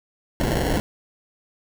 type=noise with sample-and-hold; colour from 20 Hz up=pink; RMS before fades=-22 dBFS; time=0.4-0.8 s; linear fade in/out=0 ms; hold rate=1225 Hz; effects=none